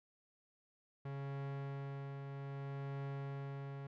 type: tone with tremolo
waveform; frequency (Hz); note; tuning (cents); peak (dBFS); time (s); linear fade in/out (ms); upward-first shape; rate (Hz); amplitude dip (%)
45% pulse; 138.59; C#3; 0; -40; 1.05-3.87; 5; triangle; 0.63; 40
effects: low-pass 2000 Hz 12 dB/octave